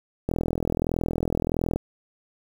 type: click train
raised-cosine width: 2 ms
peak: -11 dBFS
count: 62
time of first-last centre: 0.29-1.76 s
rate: 41.5 Hz
effects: 7-bit